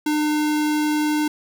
square tone, 301.9 Hz, D4, 48 cents sharp, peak -19 dBFS, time 0.06-1.28 s, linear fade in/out 5 ms, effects none

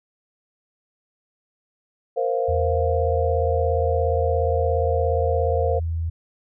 sine chord, Bb suspended second, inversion none, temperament equal, 466.2 / 523.3 / 698.5 Hz, Bb4 / C5 / F5, 0 / 0 / 0 cents, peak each -24 / -23 / -26 dBFS, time 2.16-5.8 s, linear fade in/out 20 ms
sine tone, 82.41 Hz, E2, in tune, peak -22 dBFS, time 2.48-6.1 s, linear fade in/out 10 ms
effects none

